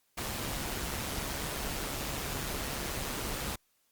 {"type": "noise with amplitude modulation", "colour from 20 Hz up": "pink", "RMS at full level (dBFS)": -34, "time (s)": [0.17, 3.56], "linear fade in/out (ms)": 10, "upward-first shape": "sine", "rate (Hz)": 141, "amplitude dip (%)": 45, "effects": ["white hiss -73 dBFS RMS until 3.91 s", "Opus 48 kbps"]}